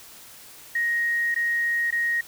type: tone with dropouts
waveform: sine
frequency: 1876 Hz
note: A#6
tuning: 11 cents sharp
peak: -21 dBFS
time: 0.75-2.21 s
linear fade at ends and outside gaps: 5 ms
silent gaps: 1.345-1.36 / 1.907-1.924 s
effects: white hiss -46 dBFS RMS until 2.27 s